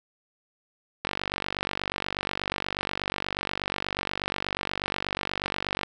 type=click train; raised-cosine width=0.3 ms; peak=-11 dBFS; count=232; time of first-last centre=1.05-5.833 s; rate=48.3 Hz; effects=none